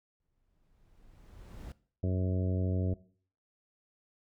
brown noise with exponential growth, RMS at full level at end -41 dBFS, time 0.2-1.72 s, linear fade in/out 1 ms, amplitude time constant 330 ms
harmonic tone, 92.5 Hz, F#2, in tune, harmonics 1 / 2 / 3 / 4 / 5 / 6 / 7, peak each -29 / -35 / -39 / -41 / -43 / -45 / -46 dBFS, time 2.03-2.94 s, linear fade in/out 5 ms
effects noise-tail reverb RT60 0.5 s tail -19 dB re dry

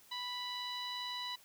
sawtooth tone with low-pass filter, 987.8 Hz, B5, in tune, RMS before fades -41 dBFS, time 0.11-1.36 s, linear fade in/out 10 ms, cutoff 3800 Hz, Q 6.6, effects white hiss -62 dBFS RMS until 1.44 s

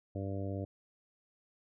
harmonic tone, 98 Hz, G2, in tune, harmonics 1 / 2 / 3 / 4 / 5 / 6 / 7, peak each -37 / -44 / -42 / -47 / -46 / -45 / -51 dBFS, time 0.15-0.65 s, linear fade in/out 5 ms, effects none

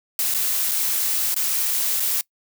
blue noise with dropouts, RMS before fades -22 dBFS, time 0.19-2.21 s, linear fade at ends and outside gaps 1 ms, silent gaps 0.34-0.346 / 0.712-0.716 / 1.343-1.363 / 1.998-2.003 s, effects noise-tail reverb RT60 0.1 s tail -23 dB re dry

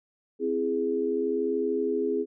sine chord, C augmented, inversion none, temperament equal with one note detuned, 261.6 / 334.6 / 415.3 Hz, C4 / E4 / G#4, 0 / +26 / 0 cents, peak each -31 / -31 / -26 dBFS, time 0.39-2.26 s, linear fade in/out 50 ms, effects none

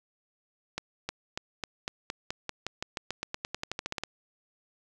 accelerating click train, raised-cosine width 0.2 ms, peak -15 dBFS, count 23, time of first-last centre 0.78-4.036 s, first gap 310 ms, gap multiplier 0.92, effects none

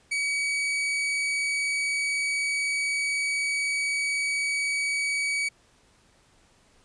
40% pulse tone, 2269 Hz, C#7, 40 cents sharp, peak -24 dBFS, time 0.11-5.49 s, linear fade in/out 10 ms, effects pink hiss -61 dBFS RMS until 6.84 s + resampled to 22050 Hz

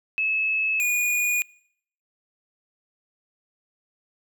sine / square tone pair in turn, 2595 / 2449 Hz, E7 / D#7, -28 / -28 cents, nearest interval minor second, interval 100 cents, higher first, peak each -21 dBFS, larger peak neither, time 0.18-0.8 / 0.8-1.42 s, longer neither, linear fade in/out 0 ms, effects noise-tail reverb RT60 0.7 s tail -26 dB re dry

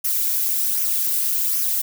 violet noise with flanger, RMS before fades -21 dBFS, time 0.04-1.82 s, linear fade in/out 10 ms, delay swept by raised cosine 0.24 to 2.24 ms, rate 1.3 Hz, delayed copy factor -0.5, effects none

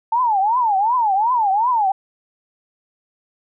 sine tone with vibrato, 880 Hz, A5, in tune, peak -14 dBFS, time 0.12-1.92 s, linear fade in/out 5 ms, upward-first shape triangle, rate 2.7 Hz, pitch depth 280 cents each way, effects none

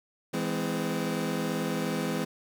25% pulse chord, E augmented, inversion none, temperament equal with one note detuned, 164.81 / 207.7 / 256.5 Hz, E3 / G#3 / B#3, 0 / 0 / -34 cents, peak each -29 dBFS, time 0.33-2.25 s, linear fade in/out 10 ms, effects none

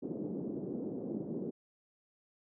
pink band-pass noise, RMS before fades -39 dBFS, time 0.02-1.51 s, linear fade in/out 20 ms, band 190 to 410 Hz, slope 24 dB/octave, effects none

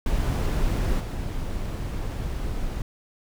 brown noise with level steps, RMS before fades -23 / -29 dBFS, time 0.06-2.82 s, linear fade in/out 2 ms, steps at 0.99 s, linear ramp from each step 20 ms, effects none

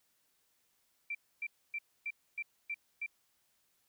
sine tone bursts, 2349 Hz, D7, in tune, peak -35 dBFS, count 7, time 1.1-3.063 s, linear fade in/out 5 ms, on 49 ms, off 270 ms, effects white hiss -75 dBFS RMS until 3.88 s

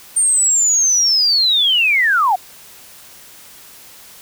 sine linear sweep, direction down, 8870 to 698.5 Hz, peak -11 dBFS, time 0.16-2.36 s, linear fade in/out 10 ms, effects white hiss -41 dBFS RMS until 4.21 s

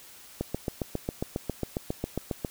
click train, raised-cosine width 2 ms, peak -15 dBFS, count 16, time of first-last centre 0.41-2.448 s, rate 7.36 Hz, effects white hiss -50 dBFS RMS until 2.5 s

